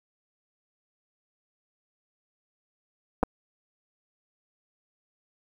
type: clicks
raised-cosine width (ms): 1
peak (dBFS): -9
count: 2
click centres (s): 3.23 / 3.234
effects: 8-bit